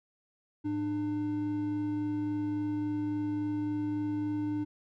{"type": "tone pair together", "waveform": "triangle", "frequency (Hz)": [107.79, 299.8], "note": ["A2", "D4"], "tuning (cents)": [-35, 36], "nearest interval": "octave + tritone", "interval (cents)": 1771, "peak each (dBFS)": [-37, -28], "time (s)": [0.64, 4.65], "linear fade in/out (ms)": 20, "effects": []}